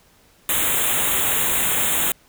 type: band-stop noise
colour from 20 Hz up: white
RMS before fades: -20 dBFS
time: 0.49-2.12 s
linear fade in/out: 2 ms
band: 3800 to 6700 Hz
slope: 96 dB/octave
effects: pink hiss -55 dBFS RMS until 2.28 s